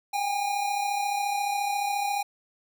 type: tone pair together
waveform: square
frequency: 780 / 814.3 Hz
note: G5 / G#5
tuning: -9 / -34 cents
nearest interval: minor second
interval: 75 cents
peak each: -34 / -27 dBFS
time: 0.13-2.23 s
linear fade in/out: 10 ms
effects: none